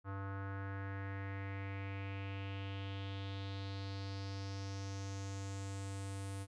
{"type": "tone with low-pass filter sweep", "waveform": "square", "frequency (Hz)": 98, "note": "G2", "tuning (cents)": 0, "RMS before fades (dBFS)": -43, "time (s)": [0.04, 6.47], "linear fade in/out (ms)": 50, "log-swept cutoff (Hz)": [1300, 9700], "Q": 3.6, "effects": []}